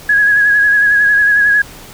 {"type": "tone with vibrato", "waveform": "sine", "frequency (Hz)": 1666, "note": "G#6", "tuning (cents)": 5, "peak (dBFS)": -7, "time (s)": [0.09, 1.62], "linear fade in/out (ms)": 5, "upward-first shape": "sine", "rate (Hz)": 11, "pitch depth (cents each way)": 35, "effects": ["pink hiss -35 dBFS RMS until 1.93 s"]}